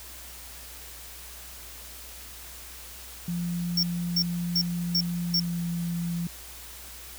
sine tone with pitch glide, 173.6 to 171.21 Hz, F3 to F3, -10 to -34 cents, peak -27 dBFS, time 3.28-6.27 s, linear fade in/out 2 ms, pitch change -24 cents, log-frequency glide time 5.18-5.67 s
square tone bursts, 5470 Hz, F8, 37 cents flat, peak -22 dBFS, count 5, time 3.77-5.4 s, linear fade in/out 5 ms, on 62 ms, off 330 ms
effects added 60 Hz sine -48 dBFS peak until 7.18 s + white hiss -44 dBFS RMS until 7.18 s

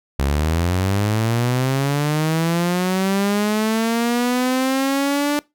sawtooth linear sweep, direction up, 66.4 to 294.3 Hz, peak -13 dBFS, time 0.19-5.39 s, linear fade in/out 0 ms, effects noise-tail reverb RT60 0.2 s tail -22 dB re dry

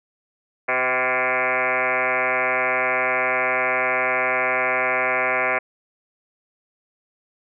sine tone with frequency modulation, 1408 Hz, F6, 14 cents sharp, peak -18 dBFS, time 0.68-5.59 s, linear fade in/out 10 ms, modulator 128 Hz, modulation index 7.4, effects none

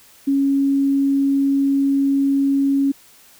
sine tone, 276.2 Hz, C#4, 6 cents flat, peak -14 dBFS, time 0.27-2.92 s, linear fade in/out 10 ms, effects white hiss -49 dBFS RMS until 3.39 s

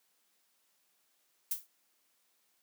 violet noise with exponential decay, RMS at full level -29 dBFS, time 1.51-1.67 s, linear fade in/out 5 ms, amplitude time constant 33 ms, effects white hiss -74 dBFS RMS until 2.62 s + high-pass 200 Hz 12 dB/octave

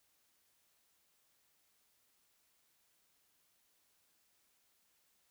silence, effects white hiss -75 dBFS RMS until 5.3 s

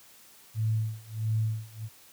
sine tone with tremolo, 110 Hz, A2, in tune, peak -23 dBFS, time 0.54-1.89 s, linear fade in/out 50 ms, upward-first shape sine, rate 1.5 Hz, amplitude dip 95%, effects white hiss -55 dBFS RMS until 2.12 s + high-pass 60 Hz 12 dB/octave

